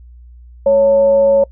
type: tone with frequency modulation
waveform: sine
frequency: 554.4 Hz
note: C#5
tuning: in tune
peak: -7 dBFS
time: 0.66-1.44 s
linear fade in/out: 5 ms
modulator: 342 Hz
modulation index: 0.21
effects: noise-tail reverb RT60 0.1 s tail -23 dB re dry + added 60 Hz sine -36 dBFS peak until 1.51 s